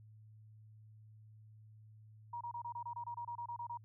sine tone bursts, 950 Hz, A#5, 33 cents sharp, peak -40 dBFS, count 14, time 2.33-3.774 s, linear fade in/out 5 ms, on 79 ms, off 26 ms, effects added 108 Hz sine -56 dBFS peak until 3.84 s

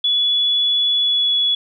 sine tone with pitch glide, 3413 to 3391 Hz, G#7 to G#7, +47 to +35 cents, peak -14 dBFS, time 0.04-1.55 s, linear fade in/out 5 ms, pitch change -12 cents, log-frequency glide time 0.98-1.32 s, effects none

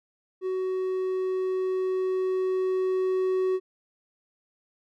triangle tone with level ramp, 373.8 Hz, F#4, 18 cents sharp, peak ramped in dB -24 to -20 dBFS, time 0.41-3.6 s, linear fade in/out 50 ms, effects none

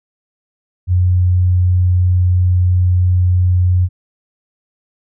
sine tone, 90.3 Hz, F#2, 42 cents flat, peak -9 dBFS, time 0.87-3.89 s, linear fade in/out 50 ms, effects none

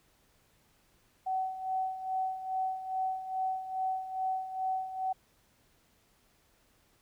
sine tone with tremolo, 755 Hz, F#5, 35 cents sharp, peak -28 dBFS, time 1.26-5.13 s, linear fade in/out 10 ms, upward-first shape sine, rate 2.4 Hz, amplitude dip 70%, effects pink hiss -68 dBFS RMS until 7.01 s

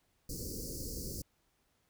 pink band-stop noise, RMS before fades -41 dBFS, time 0.29-1.22 s, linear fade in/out 5 ms, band 530 to 4500 Hz, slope 96 dB/octave, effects pink hiss -75 dBFS RMS until 1.89 s

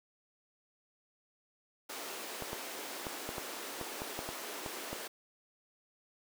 pink high-pass noise, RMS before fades -43 dBFS, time 1.89-5.08 s, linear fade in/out 10 ms, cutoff 300 Hz, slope 24 dB/octave
clicks, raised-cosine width 1 ms, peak -24 dBFS, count 11, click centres 2.423 / 2.531 / 3.068 / 3.291 / 3.382 / 3.813 / 4.019 / 4.191 / 4.29 / 4.662 / 4.93 s
effects none

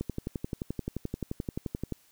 click train, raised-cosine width 3 ms, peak -19 dBFS, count 23, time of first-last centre 0.01-1.923 s, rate 11.5 Hz, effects white hiss -63 dBFS RMS until 2.11 s

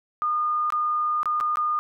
sine tone with dropouts, 1219 Hz, D#6, 36 cents flat, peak -21 dBFS, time 0.22-1.79 s, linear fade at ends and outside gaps 0 ms, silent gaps 0.703-0.723 / 1.231-1.257 / 1.402-1.409 / 1.557-1.571 s, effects none

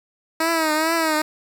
10% pulse tone with vibrato, 319.2 Hz, D#4, 44 cents sharp, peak -10 dBFS, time 0.4-1.22 s, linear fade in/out 5 ms, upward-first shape triangle, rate 2.3 Hz, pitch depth 87 cents each way, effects 8-bit

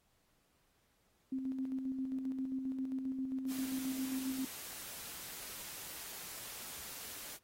sine tone with tremolo, 263.3 Hz, C4, 11 cents sharp, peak -34 dBFS, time 1.32-4.45 s, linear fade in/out 5 ms, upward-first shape square, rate 7.5 Hz, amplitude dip 40%
white noise, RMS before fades -47 dBFS, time 3.47-7.39 s, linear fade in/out 50 ms
effects pink hiss -75 dBFS RMS until 7.43 s + AAC 48 kbps

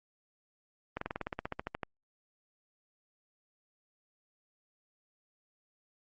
slowing click train, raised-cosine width 0.5 ms, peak -20 dBFS, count 15, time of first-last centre 0.97-1.832 s, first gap 44 ms, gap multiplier 1.05, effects Opus 48 kbps

